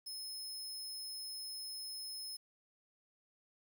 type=tone; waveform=sawtooth; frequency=5180 Hz; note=E8; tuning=31 cents flat; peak=-40 dBFS; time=0.06-2.37 s; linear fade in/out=10 ms; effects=11-bit